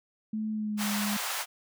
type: tone with pitch glide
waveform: sine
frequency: 216.5 to 206.4 Hz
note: A3 to G#3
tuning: -28 to -10 cents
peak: -29 dBFS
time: 0.33-1.17 s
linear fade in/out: 5 ms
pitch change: -82 cents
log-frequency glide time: 0.51-0.89 s
type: high-pass noise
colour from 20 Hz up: pink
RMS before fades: -33 dBFS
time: 0.77-1.46 s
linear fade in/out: 50 ms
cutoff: 730 Hz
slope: 24 dB/octave
effects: none